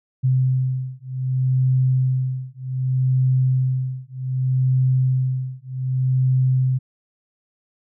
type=beating tone pair; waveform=sine; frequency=129.2 / 129.85 Hz; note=C3 / C3; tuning=-21 / -13 cents; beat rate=0.65 Hz; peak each=-20 dBFS; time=0.23-6.79 s; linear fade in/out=20 ms; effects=none